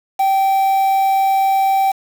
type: tone with quantisation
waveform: triangle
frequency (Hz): 776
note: G5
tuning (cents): -18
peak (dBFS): -10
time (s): 0.19-1.92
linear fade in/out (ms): 10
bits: 5
effects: none